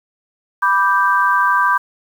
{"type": "chord", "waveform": "sine", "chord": "G major", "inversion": "first", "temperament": "equal", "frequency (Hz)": [987.8, 1174.7, 1568], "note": ["B5", "D6", "G6"], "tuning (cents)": [0, 0, 0], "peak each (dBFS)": -16, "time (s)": [0.62, 1.78], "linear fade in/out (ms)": 10, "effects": ["7-bit"]}